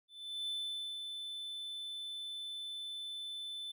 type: tone with ADSR envelope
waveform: triangle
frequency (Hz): 3520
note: A7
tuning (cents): 0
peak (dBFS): -34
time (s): 0.08-3.72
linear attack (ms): 400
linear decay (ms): 500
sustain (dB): -5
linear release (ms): 11
effects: none